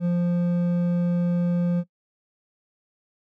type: tone with hard clipping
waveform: triangle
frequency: 174.61 Hz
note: F3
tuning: in tune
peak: -21 dBFS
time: 0-1.84 s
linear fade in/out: 50 ms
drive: 9 dB
effects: noise-tail reverb RT60 0.1 s tail -20 dB re dry